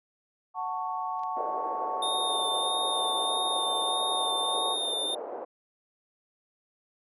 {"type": "chord", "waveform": "sine", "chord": "F# minor", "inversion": "none", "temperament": "just", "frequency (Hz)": [740, 888, 1110], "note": ["F#5", "A5", "C#6"], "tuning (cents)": [0, 16, 2], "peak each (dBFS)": -34, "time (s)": [0.54, 4.77], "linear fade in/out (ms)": 50}
{"type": "clicks", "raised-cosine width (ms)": 0.2, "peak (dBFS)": [-44, -34], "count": 2, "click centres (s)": [1.194, 1.235]}
{"type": "band-pass noise", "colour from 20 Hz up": "white", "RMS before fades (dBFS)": -37, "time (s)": [1.36, 5.45], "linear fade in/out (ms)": 10, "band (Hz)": [410, 710], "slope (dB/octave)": 24}
{"type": "tone with vibrato", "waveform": "square", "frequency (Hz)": 3638, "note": "A#7", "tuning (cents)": -43, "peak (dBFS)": -29, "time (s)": [2.02, 5.15], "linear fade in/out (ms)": 5, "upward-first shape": "sine", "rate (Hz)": 1.6, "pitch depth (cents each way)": 19}
{"effects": []}